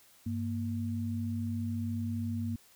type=tone pair together; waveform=sine; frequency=98.6 / 233.1 Hz; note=G2 / A#3; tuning=+11 / 0 cents; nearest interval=octave + minor third; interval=1489 cents; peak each=-34 / -34 dBFS; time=0.26-2.56 s; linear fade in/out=5 ms; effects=white hiss -61 dBFS RMS until 2.75 s